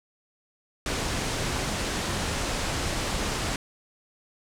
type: low-pass noise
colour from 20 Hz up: pink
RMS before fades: -29 dBFS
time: 0.86-3.56 s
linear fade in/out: 2 ms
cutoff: 9000 Hz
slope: 24 dB/octave
effects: none